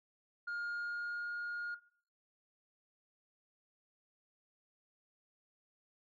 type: tone with pitch glide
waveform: sine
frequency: 1417 to 1425.2 Hz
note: F6 to F6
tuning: +25 to +35 cents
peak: -35 dBFS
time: 0.47-1.75 s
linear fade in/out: 10 ms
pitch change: +10 cents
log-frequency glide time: 0.59-1.21 s
effects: noise-tail reverb RT60 0.5 s tail -18 dB re dry + tanh soft clip ceiling -36 dBFS